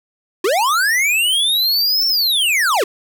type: linear two-way sweep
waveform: square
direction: up then down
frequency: 335.7 to 5450 to 335.7 Hz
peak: -14 dBFS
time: 0.44-2.84 s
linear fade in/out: 5 ms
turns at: 2.07 s
effects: none